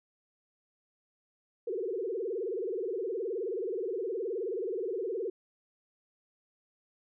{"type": "tone with vibrato", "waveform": "sine", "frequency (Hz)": 415.3, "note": "G#4", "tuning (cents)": 0, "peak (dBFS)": -31, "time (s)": [1.67, 5.3], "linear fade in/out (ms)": 5, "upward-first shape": "sine", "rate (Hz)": 19, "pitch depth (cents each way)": 260, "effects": []}